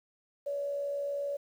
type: tone with frequency modulation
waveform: sine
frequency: 569 Hz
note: C#5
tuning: 45 cents sharp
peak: -31 dBFS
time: 0.46-1.37 s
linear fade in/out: 10 ms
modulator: 67.2 Hz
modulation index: 0.27
effects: 10-bit